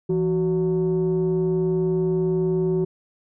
sine tone pair together, 166.1 / 372.9 Hz, E3 / F#4, +13 / +14 cents, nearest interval octave + major second, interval 1401 cents, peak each -21 / -19 dBFS, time 0.09-2.85 s, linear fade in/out 10 ms, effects tanh soft clip ceiling -15 dBFS

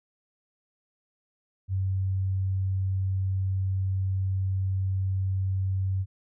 sine tone, 95.3 Hz, G2, 48 cents flat, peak -24 dBFS, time 1.68-6.06 s, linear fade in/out 50 ms, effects none

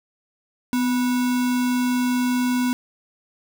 sine tone with sample-and-hold, 249.9 Hz, B3, 21 cents sharp, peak -18 dBFS, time 0.73-2.73 s, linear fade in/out 0 ms, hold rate 1225 Hz, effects none

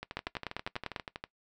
two click trains, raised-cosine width 0.3 ms, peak -17 / -22 dBFS, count 9 / 16, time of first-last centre 0.17-0.962 / 0.03-1.24 s, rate 10.1 / 12.4 Hz, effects noise-tail reverb RT60 0.1 s tail -19 dB re dry

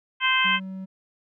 harmonic tone, 520 Hz, C5, 11 cents flat, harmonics 2 / 3 / 4 / 5 / 6, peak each -25 / -25 / -25 / -25 / -25 dBFS, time 0.2-0.6 s, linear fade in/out 50 ms
triangle tone, 189.7 Hz, F#3, 43 cents sharp, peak -30 dBFS, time 0.44-0.86 s, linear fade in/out 20 ms
effects none

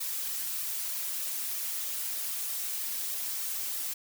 blue noise with flanger, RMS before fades -34 dBFS, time 0-3.94 s, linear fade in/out 10 ms, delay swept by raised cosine 1.6 to 6.4 ms, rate 3.2 Hz, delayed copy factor +0.85, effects none

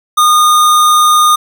square tone, 1224 Hz, D#6, 29 cents flat, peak -6 dBFS, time 0.17-1.36 s, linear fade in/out 10 ms, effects 8-bit

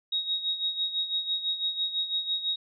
sine tone with tremolo, 3776 Hz, A#7, 22 cents sharp, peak -24 dBFS, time 0.12-2.56 s, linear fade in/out 5 ms, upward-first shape sine, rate 6 Hz, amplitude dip 70%, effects none

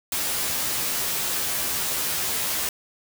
white noise with comb filter, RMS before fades -26 dBFS, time 0.12-2.69 s, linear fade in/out 2 ms, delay 13 ms, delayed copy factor +0.8, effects none

